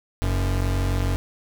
square tone pair together, 45.86 / 93 Hz, F#1 / F#2, -15 / +9 cents, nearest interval octave, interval 1224 cents, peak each -24 dBFS, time 0.22-1.16 s, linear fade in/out 0 ms, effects none

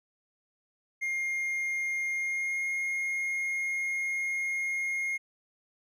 triangle tone with pitch glide, 2125 to 2141 Hz, C7 to C7, +26 to +39 cents, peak -27 dBFS, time 1.01-5.18 s, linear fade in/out 20 ms, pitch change +13 cents, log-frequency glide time 2.11-2.66 s, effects none

